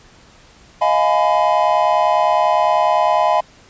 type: chord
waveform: triangle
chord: F half-diminished seventh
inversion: third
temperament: just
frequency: 628.6 / 698.5 / 838.1 / 1005.8 Hz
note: Eb5 / F5 / Ab5 / Cb6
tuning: +18 / 0 / +16 / +31 cents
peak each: -16 dBFS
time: 0.81-3.41 s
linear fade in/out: 10 ms
effects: pink hiss -47 dBFS RMS until 3.69 s + resampled to 16000 Hz